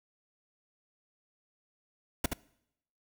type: noise with echo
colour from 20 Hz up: pink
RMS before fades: -27 dBFS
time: 2.24-2.26 s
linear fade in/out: 5 ms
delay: 74 ms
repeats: 1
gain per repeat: -5 dB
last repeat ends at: 2.334 s
effects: noise-tail reverb RT60 0.8 s tail -23 dB re dry